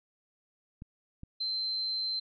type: clicks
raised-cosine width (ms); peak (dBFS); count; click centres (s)
5; -31; 2; 0.821 / 1.234
type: tone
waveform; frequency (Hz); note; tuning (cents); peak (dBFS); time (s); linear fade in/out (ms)
sine; 4104; C8; -34; -30; 1.4-2.2; 10
effects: none